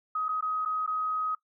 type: tone with dropouts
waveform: sine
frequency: 1261 Hz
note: D#6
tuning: 23 cents sharp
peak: -27 dBFS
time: 0.15-1.35 s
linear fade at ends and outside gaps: 5 ms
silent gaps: 0.284-0.289 / 0.409-0.424 / 0.651-0.657 / 0.864-0.875 s
effects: noise-tail reverb RT60 0.1 s tail -19 dB re dry